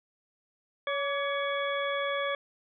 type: harmonic tone with a mistuned harmonic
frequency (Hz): 561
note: C#5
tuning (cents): +21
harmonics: 1 / 2 / 3 / 4 / 6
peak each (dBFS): -31 / -34 / -36 / -37 / -39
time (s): 0.87-2.35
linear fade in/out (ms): 2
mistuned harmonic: 2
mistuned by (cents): +42
effects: none